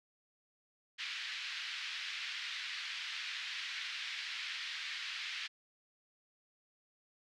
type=band-pass noise; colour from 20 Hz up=pink; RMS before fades=-42 dBFS; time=0.98-5.48 s; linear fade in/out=20 ms; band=1800 to 4400 Hz; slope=24 dB/octave; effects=none